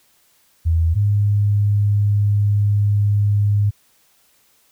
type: tone pair in turn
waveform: sine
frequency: 82.41 / 102.77 Hz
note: E2 / G#2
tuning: 0 / -18 cents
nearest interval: major third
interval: 382 cents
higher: second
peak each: -13 / -13 dBFS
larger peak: neither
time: 0.65-0.95 / 0.95-3.71 s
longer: second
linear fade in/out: 20 ms
effects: white hiss -58 dBFS RMS until 4.71 s